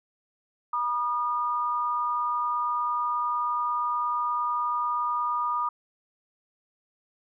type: tone pair together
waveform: sine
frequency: 967 / 1218.3 Hz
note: B5 / D#6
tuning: -37 / -37 cents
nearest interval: major third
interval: 400 cents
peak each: -29 / -26 dBFS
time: 0.73-5.69 s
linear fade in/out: 5 ms
effects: none